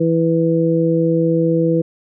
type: harmonic tone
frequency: 164.81 Hz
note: E3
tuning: in tune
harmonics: 1 / 2 / 3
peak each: -17 / -17 / -17 dBFS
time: 0-1.82 s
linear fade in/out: 10 ms
effects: none